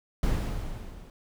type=noise with level ramp; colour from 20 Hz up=brown; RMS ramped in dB=-24 to -46 dBFS; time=0.23-1.1 s; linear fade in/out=2 ms; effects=none